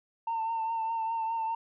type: tone with vibrato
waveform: sine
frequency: 903 Hz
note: A5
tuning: 45 cents sharp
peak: -27 dBFS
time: 0.27-1.55 s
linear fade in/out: 5 ms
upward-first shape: triangle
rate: 4.9 Hz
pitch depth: 37 cents each way
effects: tanh soft clip ceiling -26 dBFS